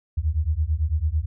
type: beating tone pair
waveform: sine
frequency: 73.42 / 82.42 Hz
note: D2 / E2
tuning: 0 / 0 cents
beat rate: 9 Hz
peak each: -23 dBFS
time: 0.17-1.26 s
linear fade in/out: 10 ms
effects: none